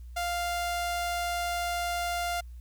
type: tone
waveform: sawtooth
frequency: 698 Hz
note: F5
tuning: 1 cent flat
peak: -25 dBFS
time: 0.16-2.41 s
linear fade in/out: 10 ms
effects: added 60 Hz sine -41 dBFS peak until 2.6 s + white hiss -69 dBFS RMS until 2.6 s